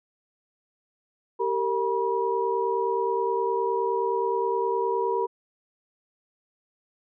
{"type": "tone cluster", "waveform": "sine", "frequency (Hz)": [390.2, 459.8, 965], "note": ["G4", "A#4", "B5"], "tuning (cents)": [-8, -24, -40], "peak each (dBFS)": -27, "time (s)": [1.39, 5.27], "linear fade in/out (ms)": 20, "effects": []}